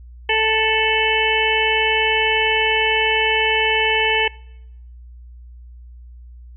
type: harmonic tone with a mistuned harmonic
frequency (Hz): 439.9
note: A4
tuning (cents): 0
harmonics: 1 / 2 / 4 / 5 / 6 / 7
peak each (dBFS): -22 / -22 / -22 / -22 / -22 / -22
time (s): 0.29-4.28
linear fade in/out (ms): 5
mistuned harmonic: 7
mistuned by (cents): -39
effects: noise-tail reverb RT60 0.8 s tail -23 dB re dry + added 60 Hz sine -37 dBFS peak until 6.56 s